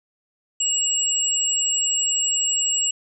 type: tone pair together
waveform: sine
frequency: 2863 / 7656 Hz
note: F7 / A#8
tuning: +42 / +45 cents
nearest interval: octave + perfect fourth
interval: 1703 cents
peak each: -25 / -20 dBFS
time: 0.6-2.91 s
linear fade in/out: 5 ms
effects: none